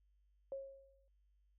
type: tone with exponential decay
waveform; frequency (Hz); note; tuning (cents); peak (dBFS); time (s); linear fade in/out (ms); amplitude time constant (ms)
sine; 544; C#5; -33; -39; 0.52-1.08; 1; 120
effects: added 50 Hz sine -70 dBFS peak until 1.58 s